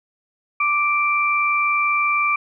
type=tone pair together; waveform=sine; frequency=1174.7 / 2349 Hz; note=D6 / D7; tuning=0 / 0 cents; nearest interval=octave; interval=1200 cents; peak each=-19 dBFS; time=0.6-2.36 s; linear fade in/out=5 ms; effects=none